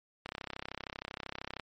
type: click train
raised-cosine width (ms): 0.3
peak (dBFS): -22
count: 45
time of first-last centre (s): 0.26-1.597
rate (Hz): 32.9
effects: MP3 48 kbps